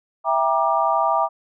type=chord; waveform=sine; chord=E half-diminished seventh; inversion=none; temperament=just; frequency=659.3 / 791.1 / 949.3 / 1186.7 Hz; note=E5 / G5 / Bb5 / D6; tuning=0 / +16 / +31 / +18 cents; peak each=-22 dBFS; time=0.24-1.29 s; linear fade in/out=50 ms; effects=none